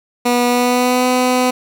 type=tone with pitch glide; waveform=15% pulse; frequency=243.6 to 252 Hz; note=B3 to B3; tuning=-24 to +35 cents; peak=-6 dBFS; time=0.25-1.51 s; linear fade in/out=10 ms; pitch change=+59 cents; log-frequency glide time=0.47-1.06 s; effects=none